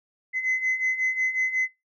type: beating tone pair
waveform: sine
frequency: 2036 / 2041.5 Hz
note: C7 / C7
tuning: -48 / -43 cents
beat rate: 5.5 Hz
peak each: -27 / -22 dBFS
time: 0.33-1.69 s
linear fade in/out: 50 ms
effects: noise-tail reverb RT60 0.2 s tail -21 dB re dry + tanh soft clip ceiling -18 dBFS